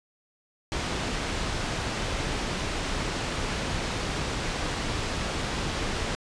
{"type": "low-pass noise", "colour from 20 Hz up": "pink", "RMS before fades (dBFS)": -30, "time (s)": [0.72, 6.15], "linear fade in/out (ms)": 0, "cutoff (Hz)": 5800, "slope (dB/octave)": 12, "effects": ["resampled to 22050 Hz"]}